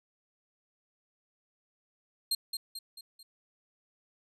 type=tone with echo; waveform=sawtooth; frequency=4194 Hz; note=C8; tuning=3 cents sharp; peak=-24 dBFS; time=2.31-2.35 s; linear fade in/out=5 ms; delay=220 ms; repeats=4; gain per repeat=-6 dB; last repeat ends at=3.23 s; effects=resampled to 32000 Hz